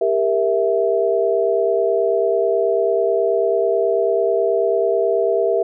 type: chord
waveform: sine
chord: E diminished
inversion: first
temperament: equal with one note detuned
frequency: 397 / 466.2 / 659.3 Hz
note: G4 / Bb4 / E5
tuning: +22 / 0 / 0 cents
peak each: -19 dBFS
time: 0.01-5.63 s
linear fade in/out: 5 ms
effects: none